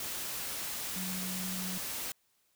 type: tone in noise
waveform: sine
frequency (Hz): 185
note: F#3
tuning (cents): 0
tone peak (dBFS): -38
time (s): 0.96-1.78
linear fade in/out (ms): 2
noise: white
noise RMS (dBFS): -38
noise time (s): 0-2.12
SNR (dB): -3
effects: white hiss -73 dBFS RMS until 2.55 s